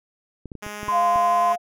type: clicks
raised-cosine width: 3 ms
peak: -23 dBFS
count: 7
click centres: 0.457 / 0.518 / 0.553 / 0.665 / 0.831 / 0.882 / 1.159 s
type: tone with pitch glide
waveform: 5% pulse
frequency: 208.4 to 210.6 Hz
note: G#3 to G#3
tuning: +6 to +24 cents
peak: -21 dBFS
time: 0.62-1.56 s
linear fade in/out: 10 ms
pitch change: +18 cents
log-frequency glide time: 1.16-1.43 s
type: tone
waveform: sine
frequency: 1032 Hz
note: C6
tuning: 24 cents flat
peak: -19 dBFS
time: 0.88-1.53 s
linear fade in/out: 10 ms
type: tone with vibrato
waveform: sine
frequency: 698.5 Hz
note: F5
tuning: in tune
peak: -19 dBFS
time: 0.91-1.58 s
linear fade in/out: 50 ms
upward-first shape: sine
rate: 9.6 Hz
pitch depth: 10 cents each way
effects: none